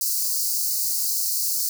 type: high-pass noise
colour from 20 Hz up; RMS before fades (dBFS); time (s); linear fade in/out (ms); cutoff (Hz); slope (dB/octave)
white; -24; 0.01-1.69; 2; 4300; 96
effects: none